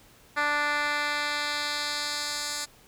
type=tone with band-pass filter sweep; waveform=10% pulse; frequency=293.7 Hz; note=D4; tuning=in tune; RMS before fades=-29 dBFS; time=0.36-2.66 s; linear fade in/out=20 ms; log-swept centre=1700 to 6700 Hz; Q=1.2; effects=pink hiss -56 dBFS RMS until 2.87 s